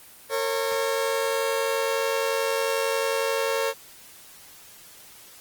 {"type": "tone pair together", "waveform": "sawtooth", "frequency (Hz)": [455.8, 547], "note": ["A#4", "C#5"], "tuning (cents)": [-39, -23], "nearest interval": "minor third", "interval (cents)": 316, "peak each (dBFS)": -22, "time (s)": [0.29, 3.74], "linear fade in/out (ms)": 50, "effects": ["white hiss -48 dBFS RMS until 5.4 s", "Opus 24 kbps"]}